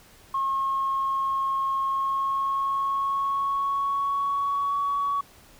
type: tone with pitch glide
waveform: sine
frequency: 1082 to 1126.6 Hz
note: C#6 to C#6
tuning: -42 to +28 cents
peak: -22 dBFS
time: 0.34-5.21 s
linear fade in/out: 5 ms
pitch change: +70 cents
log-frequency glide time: 1.86-4.88 s
effects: tanh soft clip ceiling -18 dBFS + pink hiss -53 dBFS RMS until 5.59 s